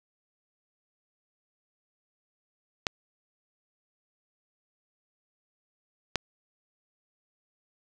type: clicks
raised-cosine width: 0.2 ms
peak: -8 dBFS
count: 2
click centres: 2.868 / 6.157 s
effects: none